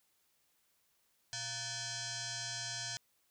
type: tone with frequency modulation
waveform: sine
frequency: 694 Hz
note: F5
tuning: 11 cents flat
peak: -38 dBFS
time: 1.33-2.97 s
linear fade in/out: 0 ms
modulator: 814 Hz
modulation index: 8
effects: white hiss -75 dBFS RMS until 3.3 s